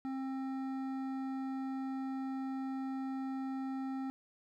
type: tone with hard clipping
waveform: sine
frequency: 265.9 Hz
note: C4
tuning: 28 cents sharp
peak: -38 dBFS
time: 0.05-4.1 s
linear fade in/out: 0 ms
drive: 11 dB
effects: none